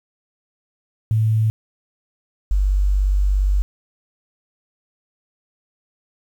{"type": "tone pair in turn", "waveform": "sine", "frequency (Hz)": [110, 48.6], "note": ["A2", "G1"], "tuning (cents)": [0, -14], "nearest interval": "octave + major second", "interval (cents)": 1414, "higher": "first", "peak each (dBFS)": -14, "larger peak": "neither", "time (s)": [[1.11, 1.5], [2.51, 3.62]], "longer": "second", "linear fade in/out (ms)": 0, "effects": ["8-bit"]}